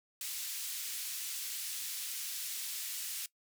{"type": "band-pass noise", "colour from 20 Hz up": "white", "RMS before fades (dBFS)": -40, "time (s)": [0.21, 3.26], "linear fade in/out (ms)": 2, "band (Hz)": [2600, 16000], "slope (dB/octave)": 12, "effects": ["noise-tail reverb RT60 0.1 s tail -20 dB re dry"]}